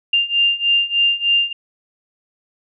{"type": "beating tone pair", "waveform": "sine", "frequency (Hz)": [2794, 2797.3], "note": ["F7", "F7"], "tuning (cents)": [0, 2], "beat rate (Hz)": 3.3, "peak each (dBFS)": [-18, -16], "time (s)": [0.13, 1.53], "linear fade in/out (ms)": 5, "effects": []}